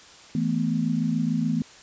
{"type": "chord", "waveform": "sine", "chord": "E suspended fourth", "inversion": "none", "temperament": "equal with one note detuned", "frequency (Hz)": [163.49, 220, 246.9], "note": ["E3", "A3", "B3"], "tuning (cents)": [-14, 0, 0], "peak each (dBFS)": -26, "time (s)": [0.35, 1.62], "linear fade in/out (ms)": 2, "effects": ["white hiss -48 dBFS RMS until 1.82 s", "resampled to 16000 Hz"]}